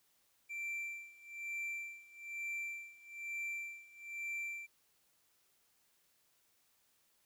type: tone with tremolo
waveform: triangle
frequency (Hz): 2349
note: D7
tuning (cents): 0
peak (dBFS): -36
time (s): 0.49-4.67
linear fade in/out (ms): 20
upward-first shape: sine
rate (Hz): 1.1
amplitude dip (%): 90
effects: white hiss -74 dBFS RMS until 7.25 s